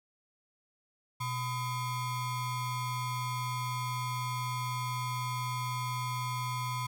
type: ring-modulated tone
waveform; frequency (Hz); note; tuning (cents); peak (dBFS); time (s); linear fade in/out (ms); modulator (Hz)
square; 567; C#5; +39; -30; 1.2-6.87; 10; 443
effects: none